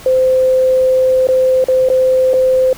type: tone with dropouts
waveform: sine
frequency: 517 Hz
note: C5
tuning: 21 cents flat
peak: -8 dBFS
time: 0.06-2.73 s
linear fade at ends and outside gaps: 2 ms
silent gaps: 1.271-1.287 / 1.642-1.684 / 1.888-1.9 / 2.334-2.339 s
effects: pink hiss -35 dBFS RMS until 2.77 s